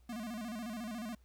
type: tone with vibrato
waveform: square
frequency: 225.6 Hz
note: A3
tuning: 44 cents sharp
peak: -40 dBFS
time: 0.09-1.15 s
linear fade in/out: 5 ms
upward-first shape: square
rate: 14 Hz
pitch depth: 110 cents each way
effects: added 60 Hz sine -61 dBFS peak until 1.24 s + pink hiss -75 dBFS RMS until 1.24 s